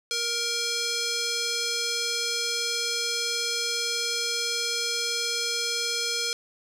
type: tone with band-pass filter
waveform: square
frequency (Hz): 469.2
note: A#4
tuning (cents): +11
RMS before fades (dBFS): -28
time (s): 0.11-6.33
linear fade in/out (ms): 0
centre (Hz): 5000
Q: 1.8
effects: 9-bit